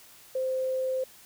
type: tone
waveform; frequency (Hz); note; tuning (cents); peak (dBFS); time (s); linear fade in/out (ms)
sine; 520; C5; -11; -26; 0.35-1.04; 5
effects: white hiss -53 dBFS RMS until 1.25 s